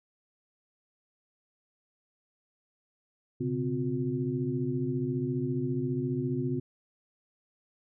sine tone cluster, 124.6 / 139.3 / 257.9 / 359 Hz, B2 / C#3 / C4 / F4, +16 / +9 / -25 / +48 cents, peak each -35 / -33 / -32 / -34 dBFS, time 3.4-6.6 s, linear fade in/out 10 ms, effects none

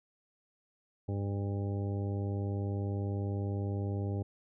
harmonic tone, 100 Hz, G2, 35 cents sharp, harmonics 1 / 2 / 3 / 4 / 5 / 6 / 8, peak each -32 / -41 / -42 / -43 / -47 / -49 / -50 dBFS, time 1.08-4.23 s, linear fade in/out 10 ms, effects none

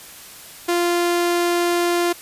sawtooth tone, 347.6 Hz, F4, 8 cents flat, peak -13 dBFS, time 0.68-2.13 s, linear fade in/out 10 ms, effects white hiss -40 dBFS RMS until 2.21 s + resampled to 32000 Hz

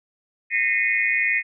sine tone cluster, 1838 / 2034 / 2156 / 2470 Hz, A#6 / C7 / C#7 / D#7, -25 / -50 / -49 / -13 cents, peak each -24 dBFS, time 0.5-1.43 s, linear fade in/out 50 ms, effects none

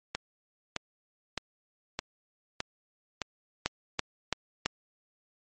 two click trains, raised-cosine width 0.2 ms, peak -13 / -9 dBFS, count 6 / 4, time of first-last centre 0.15-3.217 / 3.66-4.66 s, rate 1.63 / 3 Hz, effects MP3 32 kbps

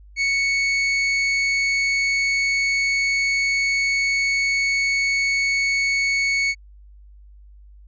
40% pulse tone, 2217 Hz, C#7, in tune, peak -17 dBFS, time 0.16-6.55 s, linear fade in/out 50 ms, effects added 50 Hz sine -43 dBFS peak until 7.87 s + resampled to 16000 Hz

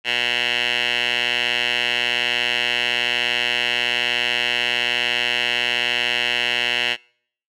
10% pulse tone with band-pass filter, 121.1 Hz, B2, 34 cents flat, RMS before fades -21 dBFS, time 0.04-6.97 s, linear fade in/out 50 ms, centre 2600 Hz, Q 6.3, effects noise-tail reverb RT60 0.6 s tail -26 dB re dry

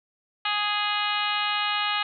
harmonic tone, 415.3 Hz, G#4, in tune, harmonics 2 / 3 / 4 / 5 / 6 / 7 / 8 / 9 / 10, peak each -31 / -29 / -33 / -34 / -32 / -30 / -36 / -35 / -38 dBFS, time 0.45-2.03 s, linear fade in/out 5 ms, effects none

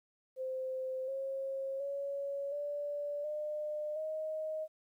sine tone with pitch steps, 520 / 539.6 / 559.9 / 581 / 602.9 / 625.6 Hz, C5 / C#5 / C#5 / D5 / D5 / D#5, -11 / -47 / +17 / -19 / +45 / +9 cents, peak -35 dBFS, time 0.36-4.68 s, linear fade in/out 50 ms, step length 720 ms, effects 12-bit

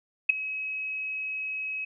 sine tone with ADSR envelope, 2556 Hz, D#7, 46 cents sharp, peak -12 dBFS, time 0.29-1.85 s, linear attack 9 ms, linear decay 7 ms, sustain -18 dB, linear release 8 ms, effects none

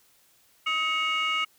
sine tone cluster, 1270 / 2215 / 2850 Hz, D#6 / C#7 / F7, +35 / -2 / +34 cents, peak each -27 dBFS, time 0.66-1.45 s, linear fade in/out 10 ms, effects tanh soft clip ceiling -19 dBFS + white hiss -62 dBFS RMS until 1.58 s

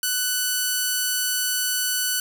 5% pulse tone, 1490 Hz, F#6, 12 cents sharp, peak -10 dBFS, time 0.03-2.2 s, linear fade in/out 2 ms, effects 7-bit

